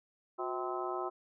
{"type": "harmonic tone with a mistuned harmonic", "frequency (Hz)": 129.3, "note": "C3", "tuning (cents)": -20, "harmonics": [3, 4, 5, 6, 7, 8, 9, 10], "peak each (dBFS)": [-38, -48, -42, -41, -50, -41, -54, -42], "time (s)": [0.38, 1.1], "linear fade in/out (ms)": 20, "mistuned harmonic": 3, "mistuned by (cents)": -110, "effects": []}